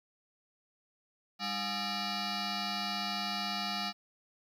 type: tone with frequency modulation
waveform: sine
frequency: 1855 Hz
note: A#6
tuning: 9 cents flat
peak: -30 dBFS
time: 1.39-3.93 s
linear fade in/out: 50 ms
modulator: 514 Hz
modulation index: 6.1
effects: tanh soft clip ceiling -31 dBFS + 11-bit